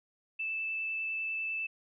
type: tone with vibrato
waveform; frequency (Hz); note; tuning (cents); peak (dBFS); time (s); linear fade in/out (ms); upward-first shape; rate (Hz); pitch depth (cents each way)
sine; 2637; E7; 0; -32; 0.39-1.67; 10; triangle; 10; 8
effects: none